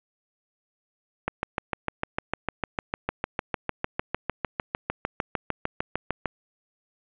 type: click train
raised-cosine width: 0.5 ms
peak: -10 dBFS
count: 34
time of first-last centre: 1.28-6.257 s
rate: 6.63 Hz
effects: resampled to 8000 Hz + 7-bit